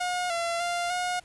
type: tone with pitch steps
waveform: sawtooth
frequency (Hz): 719 / 680 / 697 / 720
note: F#5 / F5 / F5 / F#5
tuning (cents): -50 / -46 / -4 / -47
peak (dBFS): -23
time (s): 0-1.2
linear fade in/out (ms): 10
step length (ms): 300
effects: pink hiss -57 dBFS RMS until 1.24 s + resampled to 24000 Hz